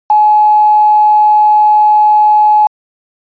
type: tone with quantisation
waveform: sine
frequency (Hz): 847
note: G#5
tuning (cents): +34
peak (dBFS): -4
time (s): 0.1-2.67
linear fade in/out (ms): 2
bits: 5
effects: resampled to 11025 Hz